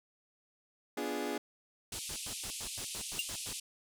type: chord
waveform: 30% pulse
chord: B diminished seventh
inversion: none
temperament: equal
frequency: 246.9 / 293.7 / 349.2 / 415.3 Hz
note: B3 / D4 / F4 / Ab4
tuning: 0 / 0 / 0 / 0 cents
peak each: -39 / -37 / -39 / -36 dBFS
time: 0.97-1.38 s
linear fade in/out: 5 ms
type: band-pass noise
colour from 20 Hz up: white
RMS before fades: -42 dBFS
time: 1.92-3.6 s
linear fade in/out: 5 ms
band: 2500 to 11000 Hz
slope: 48 dB/octave
type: noise bursts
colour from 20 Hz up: pink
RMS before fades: -46 dBFS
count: 10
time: 1.92-3.53 s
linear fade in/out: 2 ms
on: 71 ms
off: 100 ms
type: tone with exponential decay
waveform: square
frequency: 2794 Hz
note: F7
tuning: in tune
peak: -28 dBFS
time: 3.19-3.27 s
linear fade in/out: 2 ms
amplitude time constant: 16 ms
effects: none